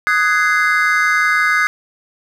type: chord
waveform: triangle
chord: Ab dominant seventh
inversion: second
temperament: just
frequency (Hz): 1245.9 / 1495.1 / 1661.2 / 2077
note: Eb6 / Gb6 / Ab6 / C7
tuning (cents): +2 / +18 / 0 / -13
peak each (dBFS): -16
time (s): 0.07-1.67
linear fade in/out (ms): 0
effects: none